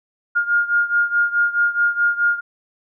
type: beating tone pair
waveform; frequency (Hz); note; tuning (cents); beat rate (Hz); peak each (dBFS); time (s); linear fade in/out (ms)
sine; 1415 / 1419.7; F6 / F6; +22 / +28; 4.7; -17 / -20; 0.35-2.41; 20
effects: none

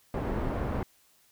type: low-pass noise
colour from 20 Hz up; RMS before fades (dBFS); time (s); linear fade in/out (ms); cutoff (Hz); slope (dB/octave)
pink; -31; 0.14-0.83; 2; 1000; 12
effects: white hiss -64 dBFS RMS until 1.31 s

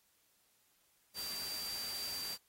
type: tone in noise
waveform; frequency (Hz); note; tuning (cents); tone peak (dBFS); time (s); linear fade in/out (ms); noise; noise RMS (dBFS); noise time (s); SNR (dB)
sine; 4699; D8; 0; -40; 1.14-2.38; 50; white; -45; 1.14-2.38; +2
effects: white hiss -73 dBFS RMS until 2.48 s + AAC 48 kbps

